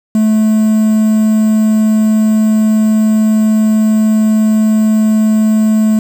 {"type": "tone with quantisation", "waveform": "triangle", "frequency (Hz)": 216.7, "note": "A3", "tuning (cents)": -26, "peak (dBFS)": -5, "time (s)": [0.15, 5.99], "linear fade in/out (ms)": 2, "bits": 5, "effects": []}